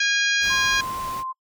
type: harmonic tone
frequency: 818 Hz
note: G#5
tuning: 26 cents flat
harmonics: 2 / 3 / 4 / 5 / 6 / 7 / 8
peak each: -21 / -25 / -27 / -29 / -31 / -32 / -33 dBFS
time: 0-0.81 s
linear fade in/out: 5 ms
type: noise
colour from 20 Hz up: pink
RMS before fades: -37 dBFS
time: 0.4-1.24 s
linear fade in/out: 50 ms
type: tone with vibrato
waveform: sine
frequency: 1046.5 Hz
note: C6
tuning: in tune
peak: -27 dBFS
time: 0.49-1.33 s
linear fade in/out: 20 ms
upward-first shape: sine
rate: 4.7 Hz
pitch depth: 9 cents each way
effects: noise-tail reverb RT60 0.1 s tail -26 dB re dry